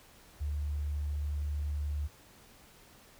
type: tone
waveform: sine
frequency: 73.42 Hz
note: D2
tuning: in tune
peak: -31 dBFS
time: 0.4-2.08 s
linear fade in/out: 20 ms
effects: pink hiss -58 dBFS RMS until 3.19 s